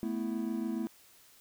triangle chord, A suspended second, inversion none, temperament equal, 220 / 246.9 / 329.6 Hz, A3 / B3 / E4, 0 / 0 / 0 cents, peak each -33 / -35 / -35 dBFS, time 0.03-0.87 s, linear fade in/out 0 ms, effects white hiss -60 dBFS RMS until 1.4 s

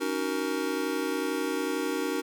square chord, D# minor seventh, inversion third, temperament just, 280 / 311.1 / 373.4 / 466.7 Hz, C#4 / D#4 / F#4 / A#4, +18 / 0 / +16 / +2 cents, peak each -34 dBFS, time 0-2.22 s, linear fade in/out 20 ms, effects none

